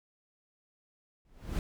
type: noise with exponential growth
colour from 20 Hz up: brown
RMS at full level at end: -28 dBFS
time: 1.25-1.59 s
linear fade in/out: 1 ms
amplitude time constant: 73 ms
effects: none